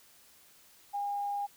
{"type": "tone", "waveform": "sine", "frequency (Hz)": 811, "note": "G#5", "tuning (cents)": -41, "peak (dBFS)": -31, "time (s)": [0.93, 1.47], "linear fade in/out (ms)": 20, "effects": ["white hiss -60 dBFS RMS until 1.56 s"]}